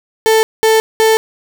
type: tone bursts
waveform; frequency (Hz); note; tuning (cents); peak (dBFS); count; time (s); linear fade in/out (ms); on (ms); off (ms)
35% pulse; 442.1; A4; +8; -6; 3; 0.26-1.17; 0; 170; 200
effects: none